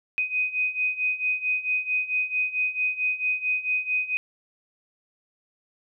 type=beating tone pair; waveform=sine; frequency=2500 / 2504.5 Hz; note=D#7 / D#7; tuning=+8 / +11 cents; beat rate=4.5 Hz; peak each=-28 / -25 dBFS; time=0.18-4.17 s; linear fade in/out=0 ms; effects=none